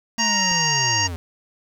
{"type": "harmonic tone", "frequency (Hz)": 933, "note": "A#5", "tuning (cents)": 1, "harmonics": [1, 2, 3, 5, 6, 7], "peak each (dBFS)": [-25, -25, -25, -25, -25, -25], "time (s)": [0.18, 1.08], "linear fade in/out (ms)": 20}
{"type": "linear sweep", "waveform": "square", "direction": "down", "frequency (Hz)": [228.1, 79.6], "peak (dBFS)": -28, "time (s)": [0.18, 1.16], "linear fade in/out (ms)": 0}
{"type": "click", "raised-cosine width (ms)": 3, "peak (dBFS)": -25, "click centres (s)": 0.515}
{"effects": []}